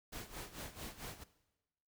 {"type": "noise with tremolo", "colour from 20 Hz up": "pink", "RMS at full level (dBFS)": -45, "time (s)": [0.12, 1.24], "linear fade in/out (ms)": 10, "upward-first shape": "sine", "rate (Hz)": 4.5, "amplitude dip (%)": 80, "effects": ["noise-tail reverb RT60 1.0 s tail -17 dB re dry"]}